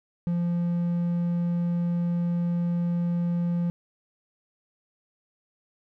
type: tone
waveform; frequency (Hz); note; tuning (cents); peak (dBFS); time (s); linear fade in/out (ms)
triangle; 172.9; F3; -17; -21; 0.27-3.7; 0
effects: none